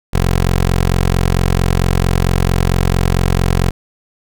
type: tone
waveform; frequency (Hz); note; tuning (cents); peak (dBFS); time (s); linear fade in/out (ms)
15% pulse; 44.45; F1; +31; -5; 0.13-3.71; 10
effects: none